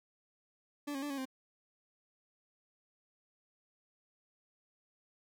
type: tone with pitch steps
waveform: 40% pulse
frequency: 289.9 / 271.7 / 291.3 / 275.8 / 262.4 Hz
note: D4 / C#4 / D4 / C#4 / C4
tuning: -22 / -35 / -14 / -9 / +5 cents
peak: -36 dBFS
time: 0.87-1.255 s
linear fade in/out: 10 ms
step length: 77 ms
effects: none